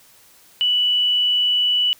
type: tone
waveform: sine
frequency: 2960 Hz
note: F#7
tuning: in tune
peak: -15 dBFS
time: 0.61-1.93 s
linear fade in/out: 0 ms
effects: white hiss -51 dBFS RMS until 1.99 s